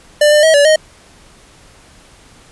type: tone with pitch steps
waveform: square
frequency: 594 / 599 / 639 / 574 / 623 Hz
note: D5 / D5 / D#5 / D5 / D#5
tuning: +20 / +34 / +46 / -40 / +2 cents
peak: -7 dBFS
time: 0.21-0.76 s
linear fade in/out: 5 ms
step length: 110 ms
effects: pink hiss -44 dBFS RMS until 2.51 s + resampled to 24000 Hz